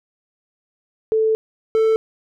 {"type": "tone pair in turn", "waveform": ["sine", "triangle"], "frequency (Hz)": [440, 442.8], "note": ["A4", "A4"], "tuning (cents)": [0, 11], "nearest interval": "unison", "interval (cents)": 11, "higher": "second", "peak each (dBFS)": [-14, -11], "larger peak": "second", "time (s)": [[1.12, 1.35], [1.75, 1.96]], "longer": "first", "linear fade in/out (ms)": 0, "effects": []}